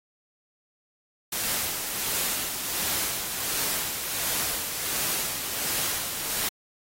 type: noise with tremolo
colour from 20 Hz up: white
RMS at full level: -27 dBFS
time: 1.32-6.49 s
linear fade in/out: 5 ms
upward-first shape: sine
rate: 1.4 Hz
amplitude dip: 45%
effects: AAC 48 kbps